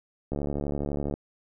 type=click train; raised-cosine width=2 ms; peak=-17 dBFS; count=60; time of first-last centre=0.32-1.139 s; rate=72 Hz; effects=none